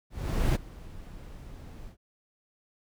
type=noise with ADSR envelope; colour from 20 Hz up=brown; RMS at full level=-22 dBFS; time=0.1-1.97 s; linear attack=450 ms; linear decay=20 ms; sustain=-22 dB; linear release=100 ms; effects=none